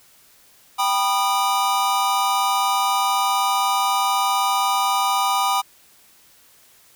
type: chord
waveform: square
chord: G augmented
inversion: none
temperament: just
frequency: 784 / 980 / 1225 Hz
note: G5 / B5 / D#6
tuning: 0 / -14 / -27 cents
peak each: -23 dBFS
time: 0.78-5.62 s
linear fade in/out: 20 ms
effects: white hiss -53 dBFS RMS until 6.95 s